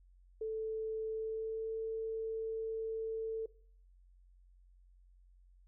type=tone with pitch glide; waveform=sine; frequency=440 to 445.4 Hz; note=A4 to A4; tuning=0 to +21 cents; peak=-35 dBFS; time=0.41-3.46 s; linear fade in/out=5 ms; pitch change=+21 cents; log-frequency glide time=1.09-1.75 s; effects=noise-tail reverb RT60 0.5 s tail -20 dB re dry + added 45 Hz sine -60 dBFS peak until 5.67 s